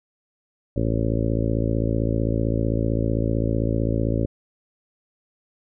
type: harmonic tone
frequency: 55.6 Hz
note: A1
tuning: 19 cents sharp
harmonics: 1 / 2 / 3 / 4 / 5 / 6 / 7 / 8 / 9 / 10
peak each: -26 / -24 / -31 / -29 / -28 / -31 / -33 / -35 / -34 / -32 dBFS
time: 0.76-4.26 s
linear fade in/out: 5 ms
effects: none